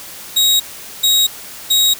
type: tone bursts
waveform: sawtooth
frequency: 3800 Hz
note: A#7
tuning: 33 cents sharp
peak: -7 dBFS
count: 3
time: 0.36-1.94 s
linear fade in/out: 10 ms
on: 240 ms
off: 430 ms
effects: white hiss -33 dBFS RMS until 1.99 s